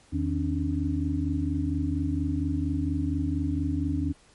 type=tone cluster; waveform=sine; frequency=82.3 / 155.4 / 269 / 293.3 Hz; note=E2 / D#3 / C4 / D4; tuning=-2 / -2 / +48 / -2 cents; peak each=-28 / -34 / -30 / -30 dBFS; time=0.12-4.13 s; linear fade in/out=20 ms; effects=pink hiss -58 dBFS RMS until 4.34 s + MP3 48 kbps